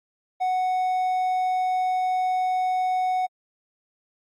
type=tone; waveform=triangle; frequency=740 Hz; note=F#5; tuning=in tune; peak=-19 dBFS; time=0.4-3.27 s; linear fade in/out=20 ms; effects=AAC 64 kbps